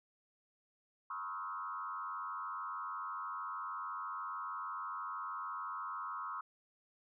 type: tone with frequency modulation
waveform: sine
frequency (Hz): 1182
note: D6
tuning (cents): +11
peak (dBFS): -39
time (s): 1.1-6.41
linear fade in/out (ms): 5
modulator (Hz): 93.7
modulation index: 1.9
effects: none